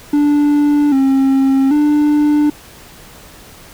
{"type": "tone with pitch steps", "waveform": "triangle", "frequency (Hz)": [292.4, 269, 296.7], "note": ["D4", "C4", "D4"], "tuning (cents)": [-7, 48, 18], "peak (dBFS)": -7, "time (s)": [0.13, 2.5], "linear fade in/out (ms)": 5, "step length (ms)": 790, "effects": ["pink hiss -39 dBFS RMS until 3.73 s"]}